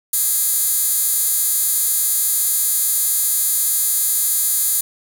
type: tone with high-pass filter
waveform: 15% pulse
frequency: 414.1 Hz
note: G#4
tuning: 5 cents flat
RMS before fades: -18 dBFS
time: 0.13-4.81 s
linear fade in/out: 5 ms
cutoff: 10000 Hz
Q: 1.8
effects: none